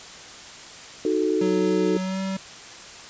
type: chord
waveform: sine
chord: D# diminished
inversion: none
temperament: equal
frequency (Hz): 311.1 / 370 / 440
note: D#4 / F#4 / A4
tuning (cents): 0 / 0 / 0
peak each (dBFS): -24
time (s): 1.05-1.97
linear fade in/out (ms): 2
type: tone with pitch glide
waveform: square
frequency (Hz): 185.9 to 191.68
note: F#3 to G3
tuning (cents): +8 to -39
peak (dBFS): -26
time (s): 1.41-2.37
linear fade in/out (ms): 5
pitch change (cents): +53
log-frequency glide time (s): 1.99-2.2
effects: white hiss -41 dBFS RMS until 3.09 s + resampled to 16000 Hz